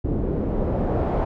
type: noise with low-pass filter sweep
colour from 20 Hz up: pink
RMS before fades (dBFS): -23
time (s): 0.04-1.25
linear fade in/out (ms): 10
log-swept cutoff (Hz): 330 to 780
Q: 1.4
effects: none